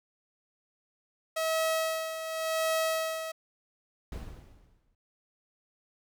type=tone with tremolo; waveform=sawtooth; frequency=643 Hz; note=E5; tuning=43 cents flat; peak=-22 dBFS; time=1.36-3.32 s; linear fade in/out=10 ms; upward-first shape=sine; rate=0.9 Hz; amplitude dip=65%
type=noise with exponential decay; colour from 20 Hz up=brown; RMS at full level=-35 dBFS; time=4.12-4.95 s; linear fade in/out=2 ms; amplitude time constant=180 ms
effects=none